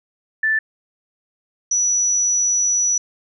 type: tone pair in turn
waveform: sine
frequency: 1760 / 5898 Hz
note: A6 / F#8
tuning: 0 / -6 cents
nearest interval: octave + major sixth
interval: 2094 cents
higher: second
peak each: -15 dBFS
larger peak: neither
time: 0.43-0.59 / 1.71-2.98 s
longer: second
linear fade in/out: 5 ms
effects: none